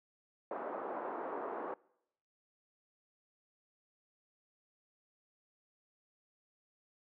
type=band-pass noise; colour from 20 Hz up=pink; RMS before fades=-41 dBFS; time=0.51-1.74 s; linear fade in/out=2 ms; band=340 to 1200 Hz; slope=24 dB/octave; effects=noise-tail reverb RT60 0.8 s tail -24 dB re dry